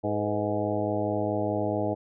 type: harmonic tone with a mistuned harmonic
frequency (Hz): 104.7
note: G#2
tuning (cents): +15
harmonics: 1 / 2 / 3 / 4 / 5 / 6 / 7 / 8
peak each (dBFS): -33 / -35 / -31 / -34 / -33 / -31 / -36 / -37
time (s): 0.03-1.95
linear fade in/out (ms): 20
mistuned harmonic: 5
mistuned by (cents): -60
effects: none